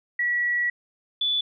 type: tone pair in turn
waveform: sine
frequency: 1934 / 3466 Hz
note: B6 / A7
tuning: -37 / -27 cents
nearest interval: minor seventh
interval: 1010 cents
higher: second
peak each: -21 dBFS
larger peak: neither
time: 0.19-0.7 / 1.21-1.41 s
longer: first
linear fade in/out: 5 ms
effects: none